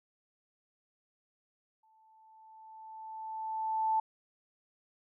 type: tone with exponential growth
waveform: sine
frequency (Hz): 880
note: A5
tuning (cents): 0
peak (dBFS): -25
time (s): 1.83-4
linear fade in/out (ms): 5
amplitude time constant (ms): 470
effects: none